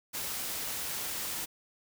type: noise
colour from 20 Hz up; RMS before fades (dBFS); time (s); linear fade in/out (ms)
white; -36; 0.13-1.46; 20
effects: none